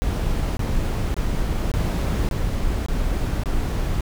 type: noise bursts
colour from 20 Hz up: brown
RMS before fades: -22 dBFS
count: 7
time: 0.02-4.008 s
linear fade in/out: 0 ms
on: 550 ms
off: 23 ms
effects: none